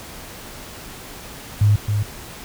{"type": "tone with echo", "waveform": "sine", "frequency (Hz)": 103.83, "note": "G#2", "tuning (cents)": 0, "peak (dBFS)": -11, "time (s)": [1.61, 1.76], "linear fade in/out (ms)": 5, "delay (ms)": 270, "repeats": 1, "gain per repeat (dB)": -6, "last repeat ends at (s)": 2.03, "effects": ["pink hiss -37 dBFS RMS until 2.44 s"]}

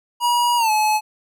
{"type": "tone with pitch glide", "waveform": "square", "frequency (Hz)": [961, 856.2], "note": ["B5", "A5"], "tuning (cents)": [-48, -47], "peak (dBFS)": -16, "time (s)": [0.2, 1.01], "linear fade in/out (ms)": 50, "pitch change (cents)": -199, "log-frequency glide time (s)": [0.57, 0.71], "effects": []}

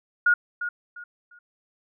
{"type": "tone with echo", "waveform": "sine", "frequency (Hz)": 1436, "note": "F6", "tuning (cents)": 48, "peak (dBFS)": -15, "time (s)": [0.26, 0.34], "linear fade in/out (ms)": 5, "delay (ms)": 350, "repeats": 3, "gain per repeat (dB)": -11, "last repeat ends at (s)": 1.39, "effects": []}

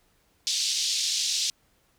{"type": "band-pass noise", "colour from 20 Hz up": "white", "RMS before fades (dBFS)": -27, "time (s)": [0.47, 1.5], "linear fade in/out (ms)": 0, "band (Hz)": [3400, 6200], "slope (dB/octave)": 24, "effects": ["pink hiss -66 dBFS RMS until 1.98 s"]}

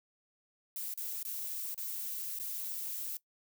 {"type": "noise with dropouts", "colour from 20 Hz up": "violet", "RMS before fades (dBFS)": -39, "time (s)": [0.76, 3.17], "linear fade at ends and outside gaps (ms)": 2, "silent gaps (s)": [[0.939, 0.975], [1.23, 1.25], [1.744, 1.777], [2.389, 2.397]], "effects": ["noise-tail reverb RT60 0.1 s tail -19 dB re dry"]}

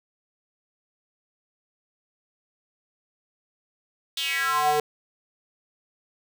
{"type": "tone with high-pass filter sweep", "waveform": "square", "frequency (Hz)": 150, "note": "D3", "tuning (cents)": 37, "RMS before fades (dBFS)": -24, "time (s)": [4.17, 4.8], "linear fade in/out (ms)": 2, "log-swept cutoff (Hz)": [3600, 510], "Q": 5, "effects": []}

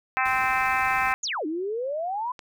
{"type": "harmonic tone", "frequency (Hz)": 260, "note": "C4", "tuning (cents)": -11, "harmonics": [3, 4, 5, 6, 7, 8, 9, 10], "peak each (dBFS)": [-27, -28, -29, -30, -30, -31, -32, -32], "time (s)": [0.17, 1.14], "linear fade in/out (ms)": 0}
{"type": "noise", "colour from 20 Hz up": "pink", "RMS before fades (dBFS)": -42, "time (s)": [0.25, 1.13], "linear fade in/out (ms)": 5}
{"type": "exponential two-way sweep", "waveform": "sine", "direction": "down then up", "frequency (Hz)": [7300, 297.6, 1025], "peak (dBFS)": -26, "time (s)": [1.23, 2.32], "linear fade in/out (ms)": 5, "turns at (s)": 1.46}
{"type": "click", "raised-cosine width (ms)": 0.2, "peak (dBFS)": -24, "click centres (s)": 2.392}
{"effects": []}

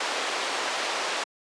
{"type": "band-pass noise", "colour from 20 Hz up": "pink", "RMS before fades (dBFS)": -29, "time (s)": [0, 1.24], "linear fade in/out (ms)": 5, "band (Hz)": [500, 5300], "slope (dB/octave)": 12, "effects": ["high-pass 300 Hz 12 dB/octave", "resampled to 22050 Hz"]}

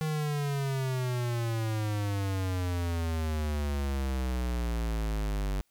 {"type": "exponential sweep", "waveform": "square", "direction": "down", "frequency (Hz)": [157.4, 48], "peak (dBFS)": -29, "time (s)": [0.01, 5.61], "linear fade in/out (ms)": 0, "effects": ["white hiss -73 dBFS RMS until 5.7 s"]}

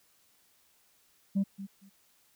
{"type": "tone with echo", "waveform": "sine", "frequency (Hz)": 196.3, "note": "G3", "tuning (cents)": 3, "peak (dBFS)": -22, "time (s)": [1.35, 1.44], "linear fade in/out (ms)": 20, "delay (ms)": 230, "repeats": 2, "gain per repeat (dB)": -15, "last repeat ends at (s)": 1.9, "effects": ["tanh soft clip ceiling -23 dBFS", "white hiss -67 dBFS RMS until 2.35 s"]}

